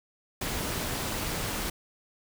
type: noise with amplitude modulation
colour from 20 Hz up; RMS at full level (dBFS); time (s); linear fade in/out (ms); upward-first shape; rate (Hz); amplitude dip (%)
pink; -30; 0.41-1.7; 5; sine; 275; 45
effects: none